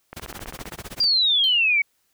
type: click train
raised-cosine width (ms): 0.5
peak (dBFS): -20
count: 11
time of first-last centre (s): 0.13-0.788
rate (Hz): 15.2
type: noise with tremolo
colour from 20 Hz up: pink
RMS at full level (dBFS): -34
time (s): 0.16-1.05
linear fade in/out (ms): 10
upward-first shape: sine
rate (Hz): 16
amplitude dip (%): 100
type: exponential sweep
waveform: sine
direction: down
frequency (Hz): 4843 to 2226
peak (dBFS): -16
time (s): 1-1.82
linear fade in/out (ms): 5
type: tone with exponential decay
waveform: triangle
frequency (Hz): 4186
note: C8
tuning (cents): 0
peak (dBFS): -23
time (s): 1.44-1.61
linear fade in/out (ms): 0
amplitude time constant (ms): 36
effects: white hiss -68 dBFS RMS until 2.13 s